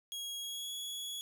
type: tone with pitch glide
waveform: sawtooth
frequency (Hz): 3300 to 3364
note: G#7 to G#7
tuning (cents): -12 to +22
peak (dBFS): -36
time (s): 0.12-1.21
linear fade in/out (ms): 0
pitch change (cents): +34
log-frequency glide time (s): 0.41-0.73
effects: none